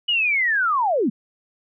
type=linear sweep; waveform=sine; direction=down; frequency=2960 to 185 Hz; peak=-17 dBFS; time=0.08-1.1 s; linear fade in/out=10 ms; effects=none